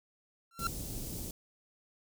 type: tone with exponential growth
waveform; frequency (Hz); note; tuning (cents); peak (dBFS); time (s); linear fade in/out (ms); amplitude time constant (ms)
45% pulse; 1361; F6; -45; -28; 0.51-0.67; 2; 34
type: band-stop noise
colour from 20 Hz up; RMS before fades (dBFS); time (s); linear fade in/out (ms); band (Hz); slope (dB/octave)
pink; -40; 0.59-1.31; 2; 350 to 6400; 12
effects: none